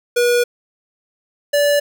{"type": "tone pair in turn", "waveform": "square", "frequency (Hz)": [483.2, 579.6], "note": ["B4", "D5"], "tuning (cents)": [-38, -23], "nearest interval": "minor third", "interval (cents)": 315, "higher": "second", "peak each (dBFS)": -13, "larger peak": "neither", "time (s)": [[0.16, 0.44], [1.53, 1.8]], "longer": "first", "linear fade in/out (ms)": 10, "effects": []}